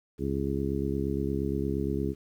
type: harmonic tone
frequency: 68.6 Hz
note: C#2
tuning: 17 cents flat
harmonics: 1 / 2 / 3 / 4 / 5 / 6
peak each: -34 / -34 / -34 / -34 / -34 / -34 dBFS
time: 0.18-2.15 s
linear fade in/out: 50 ms
effects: 10-bit